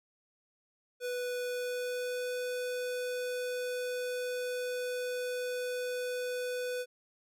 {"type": "tone with pitch glide", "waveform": "square", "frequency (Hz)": [493.9, 497.3], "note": ["B4", "B4"], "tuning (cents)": [0, 12], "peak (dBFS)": -34, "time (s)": [1, 6.86], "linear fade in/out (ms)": 50, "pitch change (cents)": 12, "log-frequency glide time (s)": [1.47, 2.34], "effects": []}